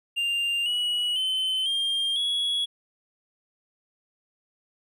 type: tone with pitch steps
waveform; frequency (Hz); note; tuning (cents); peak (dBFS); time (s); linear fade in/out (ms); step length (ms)
triangle; 2794 / 2924 / 3061 / 3204 / 3353; F7 / F#7 / G7 / G7 / G#7; 0 / -21 / -42 / +37 / +16; -22; 0.16-2.66; 20; 500
effects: none